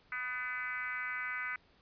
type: tone with frequency modulation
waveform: sine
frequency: 1760 Hz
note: A6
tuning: in tune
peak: -35 dBFS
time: 0.12-1.56 s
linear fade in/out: 2 ms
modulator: 258 Hz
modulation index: 2
effects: pink hiss -66 dBFS RMS until 1.81 s + resampled to 11025 Hz